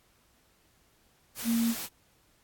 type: tone in noise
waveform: sine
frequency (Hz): 231.2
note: A#3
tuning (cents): -14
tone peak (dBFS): -24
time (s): 1.44-1.75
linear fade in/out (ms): 50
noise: white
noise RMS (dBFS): -37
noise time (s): 1.35-1.89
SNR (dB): +10
effects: pink hiss -66 dBFS RMS until 2.43 s + AAC 64 kbps